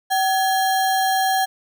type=tone with sample-and-hold; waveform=sine; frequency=764 Hz; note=G5; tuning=45 cents flat; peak=-16 dBFS; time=0.1-1.46 s; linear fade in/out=20 ms; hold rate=2450 Hz; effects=none